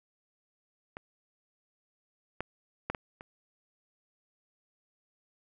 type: clicks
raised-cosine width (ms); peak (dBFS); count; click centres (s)
0.5; -25 / -18 / -16 / -22 / -29; 5; 0.969 / 2.406 / 2.9 / 2.948 / 3.209
effects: none